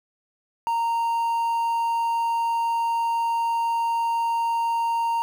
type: tone with quantisation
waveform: triangle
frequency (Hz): 926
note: A#5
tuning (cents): -12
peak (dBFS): -19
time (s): 0.67-5.22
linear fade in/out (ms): 0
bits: 8
effects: none